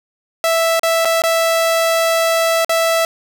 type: tone with dropouts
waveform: sawtooth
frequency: 659.3 Hz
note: E5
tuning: in tune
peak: -9 dBFS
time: 0.44-3.05 s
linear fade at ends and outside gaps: 1 ms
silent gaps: 0.795-0.832 / 1.049-1.054 / 1.22-1.237 / 2.647-2.694 s
effects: none